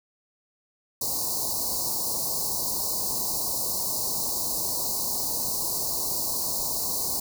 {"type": "band-stop noise", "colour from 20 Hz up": "white", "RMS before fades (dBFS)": -28, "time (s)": [1.01, 7.2], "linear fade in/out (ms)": 5, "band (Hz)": [1100, 4100], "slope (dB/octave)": 96, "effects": []}